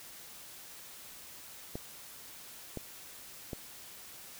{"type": "clicks", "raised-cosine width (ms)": 2, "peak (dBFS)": -24, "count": 3, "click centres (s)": [1.755, 2.773, 3.532], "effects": ["white hiss -50 dBFS RMS until 4.39 s"]}